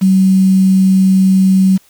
sine tone with quantisation, 190 Hz, F#3, 46 cents sharp, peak -6 dBFS, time 0.01-1.78 s, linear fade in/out 20 ms, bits 5, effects white hiss -50 dBFS RMS until 1.89 s

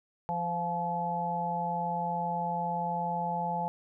harmonic tone with a mistuned harmonic, 171.9 Hz, F3, 27 cents flat, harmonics 1 / 3 / 4 / 5, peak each -36 / -40 / -36 / -31 dBFS, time 0.29-3.68 s, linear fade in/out 0 ms, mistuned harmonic 4, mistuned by +24 cents, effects none

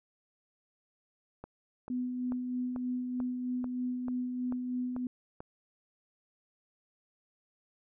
click train, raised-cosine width 1 ms, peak -29 dBFS, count 10, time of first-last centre 1.44-5.405 s, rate 2.27 Hz
sine tone with tremolo, 249.8 Hz, B3, 20 cents sharp, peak -30 dBFS, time 1.9-5.07 s, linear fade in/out 2 ms, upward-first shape sine, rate 3.2 Hz, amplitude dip 35%
effects none

